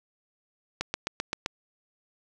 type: click train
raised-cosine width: 0.2 ms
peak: -11 dBFS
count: 6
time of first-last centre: 0.81-1.461 s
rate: 7.68 Hz
effects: none